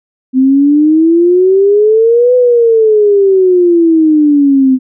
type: exponential two-way sweep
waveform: sine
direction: up then down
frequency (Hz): 256.1 to 503 to 256.1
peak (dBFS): -4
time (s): 0.33-4.79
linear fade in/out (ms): 50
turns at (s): 2.35
effects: none